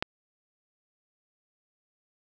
click, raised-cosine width 0.3 ms, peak -11 dBFS, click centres 0.025 s, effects none

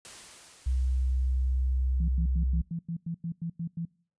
white noise with exponential decay, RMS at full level -44 dBFS, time 0.05-2.49 s, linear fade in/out 0 ms, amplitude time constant 530 ms
sine tone, 64.3 Hz, C2, 30 cents flat, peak -24 dBFS, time 0.66-2.62 s, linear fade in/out 10 ms
sine tone bursts, 168 Hz, E3, 33 cents sharp, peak -30 dBFS, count 11, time 2-3.853 s, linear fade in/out 5 ms, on 83 ms, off 94 ms
effects noise-tail reverb RT60 0.5 s tail -24 dB re dry + resampled to 22050 Hz

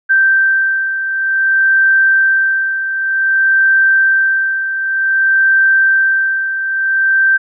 sine beating tone pair, 1564 / 1564.54 Hz, G6 / G6, -4 / -4 cents, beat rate 0.54 Hz, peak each -10 / -17 dBFS, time 0.09-7.38 s, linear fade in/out 20 ms, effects none

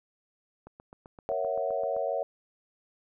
click train, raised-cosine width 1 ms, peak -33 dBFS, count 11, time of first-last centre 0.67-1.965 s, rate 7.72 Hz
sine chord, F# dominant seventh, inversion first, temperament equal, 466.2 / 554.4 / 659.3 / 740 Hz, A#4 / C#5 / E5 / F#5, 0 / 0 / 0 / 0 cents, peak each -35 / -31 / -32 / -35 dBFS, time 1.29-2.23 s, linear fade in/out 0 ms
effects none

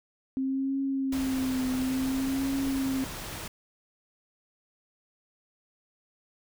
sine tone with vibrato, 264.4 Hz, C4, 18 cents sharp, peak -26 dBFS, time 0.37-3.04 s, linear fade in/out 0 ms, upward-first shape triangle, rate 0.57 Hz, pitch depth 56 cents each way
pink noise, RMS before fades -38 dBFS, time 1.12-3.48 s, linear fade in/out 5 ms
effects none

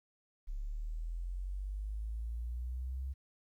sine linear sweep, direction up, 34 to 67.1 Hz, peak -36 dBFS, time 0.47-3.14 s, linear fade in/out 20 ms, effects 12-bit

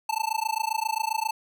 square tone with amplitude modulation, 880 Hz, A5, in tune, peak -22 dBFS, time 0.09-1.31 s, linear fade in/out 5 ms, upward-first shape sine, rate 27.5 Hz, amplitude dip 100%, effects none

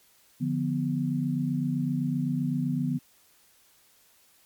sine chord, B diminished, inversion first, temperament equal, 146.83 / 174.61 / 246.9 Hz, D3 / F3 / B3, 0 / 0 / 0 cents, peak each -29 / -31 / -28 dBFS, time 0.4-2.99 s, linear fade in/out 20 ms, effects white hiss -61 dBFS RMS until 4.45 s + MP3 96 kbps

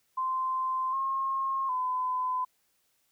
sine tone with pitch steps, 1039 / 1075 / 1013 Hz, C6 / C6 / B5, -12 / +47 / +44 cents, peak -27 dBFS, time 0.17-2.45 s, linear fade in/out 10 ms, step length 760 ms, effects white hiss -72 dBFS RMS until 3.11 s

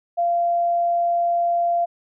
sine tone, 690 Hz, F5, 21 cents flat, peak -17 dBFS, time 0.17-1.86 s, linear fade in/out 20 ms, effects none

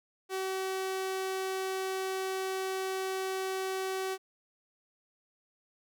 sawtooth tone, 380 Hz, F#4, 46 cents sharp, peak -28 dBFS, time 0.29-4.18 s, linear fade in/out 50 ms, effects none

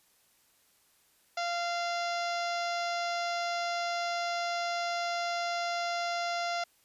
harmonic tone with a mistuned harmonic, 692 Hz, F5, 16 cents flat, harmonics 1 / 2 / 3 / 4 / 5 / 6 / 7 / 8 / 9 / 10, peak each -32 / -37 / -40 / -45 / -45 / -45 / -44 / -47 / -52 / -52 dBFS, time 1.37-6.64 s, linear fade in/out 5 ms, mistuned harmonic 7, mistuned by +19 cents, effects white hiss -67 dBFS RMS until 6.84 s + resampled to 32000 Hz

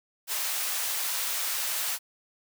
white high-pass noise, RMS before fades -30 dBFS, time 0.27-1.99 s, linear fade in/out 50 ms, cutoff 730 Hz, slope 12 dB/octave, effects none

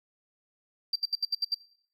triangle tone bursts, 4699 Hz, D8, in tune, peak -21 dBFS, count 7, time 0.93-1.545 s, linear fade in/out 5 ms, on 27 ms, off 71 ms, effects noise-tail reverb RT60 0.6 s tail -22 dB re dry + tanh soft clip ceiling -22 dBFS

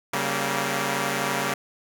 5% pulse chord, G diminished, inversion second, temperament equal with one note detuned, 138.59 / 193.52 / 233.1 Hz, Db3 / G3 / Bb3, 0 / -22 / 0 cents, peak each -17 dBFS, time 0.13-1.54 s, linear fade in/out 5 ms, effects none

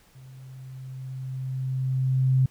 sine tone with level ramp, 130.81 Hz, C3, in tune, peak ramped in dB -44 to -16 dBFS, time 0.15-2.46 s, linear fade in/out 5 ms, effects pink hiss -59 dBFS RMS until 2.5 s

